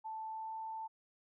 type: tone with pitch glide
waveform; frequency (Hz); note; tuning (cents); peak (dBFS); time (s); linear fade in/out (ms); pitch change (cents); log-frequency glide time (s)
sine; 880 to 886.1; A5 to A5; 0 to +12; -40; 0.04-0.88; 20; +12; 0.29-0.54
effects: none